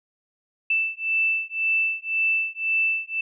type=beating tone pair; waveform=sine; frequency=2649 / 2650.9 Hz; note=E7 / E7; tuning=+8 / +9 cents; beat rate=1.9 Hz; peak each=-24 dBFS; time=0.7-3.21 s; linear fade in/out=5 ms; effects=none